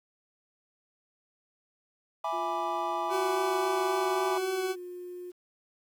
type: chord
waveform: triangle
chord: E dominant seventh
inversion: none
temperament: equal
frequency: 659.3 / 830.6 / 987.8 / 1174.7 Hz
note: E5 / G#5 / B5 / D6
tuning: 0 / 0 / 0 / 0 cents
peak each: -34 / -32 / -33 / -33 dBFS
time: 2.24-4.38 s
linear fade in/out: 5 ms
type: tone with pitch glide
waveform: sine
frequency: 349.2 to 357.6 Hz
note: F4 to F4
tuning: 0 to +41 cents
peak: -38 dBFS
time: 2.32-5.32 s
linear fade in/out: 20 ms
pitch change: +41 cents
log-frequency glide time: 3.72-4.23 s
type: tone with vibrato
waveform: 40% pulse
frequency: 376.4 Hz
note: F#4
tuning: 30 cents sharp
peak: -28 dBFS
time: 3.09-4.76 s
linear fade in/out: 50 ms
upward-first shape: sine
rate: 3.7 Hz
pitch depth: 9 cents each way
effects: 10-bit